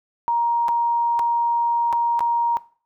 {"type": "tone with dropouts", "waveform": "sine", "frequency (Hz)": 940, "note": "A#5", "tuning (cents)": 14, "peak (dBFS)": -17, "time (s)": [0.28, 2.57], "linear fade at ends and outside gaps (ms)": 0, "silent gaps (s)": [[0.683, 0.689], [1.192, 1.195], [1.927, 1.931], [2.193, 2.206]], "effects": ["noise-tail reverb RT60 0.4 s tail -18 dB re dry"]}